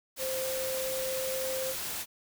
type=tone in noise; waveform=sine; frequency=523.3 Hz; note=C5; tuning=in tune; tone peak=-32 dBFS; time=0.18-1.75 s; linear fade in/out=50 ms; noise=white; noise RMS=-36 dBFS; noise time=0.16-2.06 s; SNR=+1 dB; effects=none